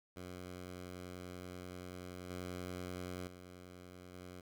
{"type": "tone with level steps", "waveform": "10% pulse", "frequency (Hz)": 90.4, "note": "F#2", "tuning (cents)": -40, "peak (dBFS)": [-38, -34, -44, -41], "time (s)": [0.16, 4.41], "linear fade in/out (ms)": 5, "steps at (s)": [2.3, 3.27, 4.14], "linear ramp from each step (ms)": 2, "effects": []}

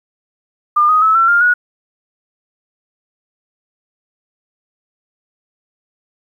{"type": "tone with pitch steps", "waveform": "sine", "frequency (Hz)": [1204, 1250.8, 1299.4, 1349.9, 1402.3, 1456.8], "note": ["D6", "D#6", "E6", "E6", "F6", "F#6"], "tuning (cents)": [43, 9, -25, 41, 7, -27], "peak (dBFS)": -8, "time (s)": [0.76, 1.54], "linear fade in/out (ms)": 10, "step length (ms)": 130, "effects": ["8-bit"]}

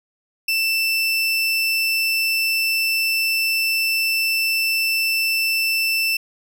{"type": "tone", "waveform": "30% pulse", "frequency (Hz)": 2664, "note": "E7", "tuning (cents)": 18, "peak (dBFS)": -15, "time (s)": [0.48, 6.17], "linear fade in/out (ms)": 5, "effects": []}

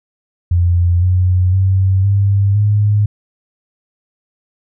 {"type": "tone with pitch steps", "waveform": "sine", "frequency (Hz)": [87.31, 91.23, 95.32, 99.6, 104.07], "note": ["F2", "F#2", "G2", "G2", "G#2"], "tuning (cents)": [0, -24, -48, 28, 4], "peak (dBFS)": -9, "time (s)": [0.51, 3.06], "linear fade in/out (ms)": 5, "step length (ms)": 510, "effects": []}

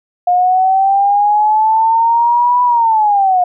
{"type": "linear two-way sweep", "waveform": "sine", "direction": "up then down", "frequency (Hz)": [710, 987.8, 710], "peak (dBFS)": -8, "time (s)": [0.27, 3.44], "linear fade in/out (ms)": 5, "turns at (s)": 2.63, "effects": []}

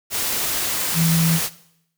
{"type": "tone in noise", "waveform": "sine", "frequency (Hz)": 164.81, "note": "E3", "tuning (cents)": 0, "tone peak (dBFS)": -16, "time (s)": [0.94, 1.4], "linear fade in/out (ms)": 50, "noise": "white", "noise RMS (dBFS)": -23, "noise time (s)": [0.1, 1.5], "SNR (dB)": 4, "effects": ["noise-tail reverb RT60 0.7 s tail -17 dB re dry"]}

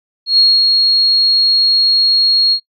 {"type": "tone with ADSR envelope", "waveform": "sine", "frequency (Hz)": 4292, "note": "C8", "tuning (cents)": 43, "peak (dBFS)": -5, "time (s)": [0.26, 2.6], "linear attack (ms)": 120, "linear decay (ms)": 240, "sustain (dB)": -3, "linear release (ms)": 76, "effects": ["noise-tail reverb RT60 0.1 s tail -18 dB re dry", "MP3 48 kbps"]}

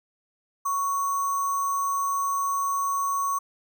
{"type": "tone with sample-and-hold", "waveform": "sine", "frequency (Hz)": 1113, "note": "C#6", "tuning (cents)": 7, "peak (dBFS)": -23, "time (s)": [0.65, 3.39], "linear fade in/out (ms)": 10, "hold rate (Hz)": 7350, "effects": []}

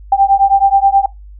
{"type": "beating tone pair", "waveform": "sine", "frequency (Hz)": [784, 793.4], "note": ["G5", "G5"], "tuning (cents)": [0, 21], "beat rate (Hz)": 9.4, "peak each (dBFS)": -10, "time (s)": [0.12, 1.06], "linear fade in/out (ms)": 5, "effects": ["noise-tail reverb RT60 0.2 s tail -21 dB re dry", "added 50 Hz sine -32 dBFS peak until 1.39 s"]}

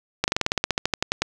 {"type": "slowing click train", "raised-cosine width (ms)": 0.2, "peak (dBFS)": -3, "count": 16, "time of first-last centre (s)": [0.24, 1.22], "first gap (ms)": 39, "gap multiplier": 1.07, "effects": []}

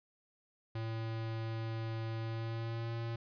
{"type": "tone with pitch glide", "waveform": "square", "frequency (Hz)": [112.7, 115.53], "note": ["A2", "A#2"], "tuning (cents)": [42, -15], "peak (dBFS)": -37, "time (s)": [0.75, 3.16], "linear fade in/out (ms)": 5, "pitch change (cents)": 43, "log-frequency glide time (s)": [2.2, 2.93], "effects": ["resampled to 11025 Hz"]}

